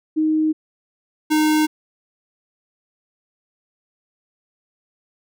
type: tone pair in turn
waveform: sine / square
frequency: 311.9 / 307.8 Hz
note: D#4 / D#4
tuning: +4 / -19 cents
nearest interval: unison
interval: 23 cents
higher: first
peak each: -15 dBFS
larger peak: neither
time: 0.16-0.53 / 1.3-1.67 s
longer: neither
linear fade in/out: 20 ms
effects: none